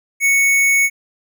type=tone; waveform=square; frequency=2217 Hz; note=C#7; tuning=in tune; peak=-12 dBFS; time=0.2-0.9 s; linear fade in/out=50 ms; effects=none